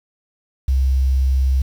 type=tone; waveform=sine; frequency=66 Hz; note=C2; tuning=16 cents sharp; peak=-13 dBFS; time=0.68-1.62 s; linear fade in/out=5 ms; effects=7-bit